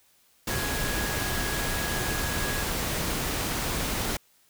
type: tone in noise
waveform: sine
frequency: 1661.2 Hz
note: G#6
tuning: in tune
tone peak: -35 dBFS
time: 0.5-2.63 s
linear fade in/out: 5 ms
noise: pink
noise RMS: -29 dBFS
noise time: 0.47-4.17 s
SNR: -9 dB
effects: white hiss -63 dBFS RMS until 4.49 s